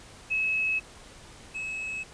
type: tone pair in turn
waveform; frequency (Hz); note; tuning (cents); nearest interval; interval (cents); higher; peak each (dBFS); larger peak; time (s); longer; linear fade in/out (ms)
sine / triangle; 2579 / 2579; E7 / E7; -39 / -39; unison; 0; neither; -24 / -30; first; 0.3-0.8 / 1.54-2.04; neither; 20
effects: pink hiss -49 dBFS RMS until 2.13 s + resampled to 22050 Hz